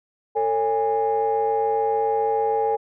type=tone cluster; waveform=sine; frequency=448.1 / 555 / 821 Hz; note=A4 / C#5 / G#5; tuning=+32 / +2 / -20 cents; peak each=-21 / -29 / -21 dBFS; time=0.35-2.77 s; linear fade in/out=20 ms; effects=tanh soft clip ceiling -12 dBFS